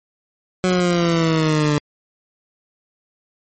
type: exponential sweep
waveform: 20% pulse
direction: down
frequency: 185 to 146.83 Hz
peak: -10 dBFS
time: 0.64-1.78 s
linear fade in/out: 0 ms
effects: MP3 32 kbps